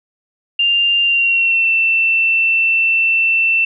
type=tone with pitch glide; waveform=sine; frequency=2794 to 2680 Hz; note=F7 to E7; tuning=0 to +28 cents; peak=-11 dBFS; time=0.59-3.65 s; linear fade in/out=5 ms; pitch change=-72 cents; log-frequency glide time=1.02-1.71 s; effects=none